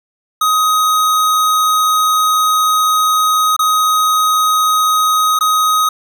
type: tone with dropouts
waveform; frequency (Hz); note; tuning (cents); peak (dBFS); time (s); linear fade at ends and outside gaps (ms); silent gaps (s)
square; 1257; D#6; +17; -11; 0.41-5.89; 5; 3.565-3.591 / 5.39-5.408
effects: none